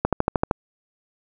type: click train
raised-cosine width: 1 ms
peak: -4 dBFS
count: 7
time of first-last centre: 0.05-0.512 s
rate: 13 Hz
effects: none